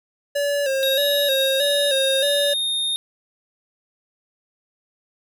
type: tone with vibrato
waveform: square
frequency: 554 Hz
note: C#5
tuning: 1 cent flat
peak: -20 dBFS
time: 0.35-2.54 s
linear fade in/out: 10 ms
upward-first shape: square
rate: 1.6 Hz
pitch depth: 57 cents each way
type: tone with pitch glide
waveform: square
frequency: 3773 to 3678 Hz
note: A#7 to A#7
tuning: +20 to -24 cents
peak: -21 dBFS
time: 0.83-2.96 s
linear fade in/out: 0 ms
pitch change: -44 cents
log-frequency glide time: 1.21-2.77 s
effects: none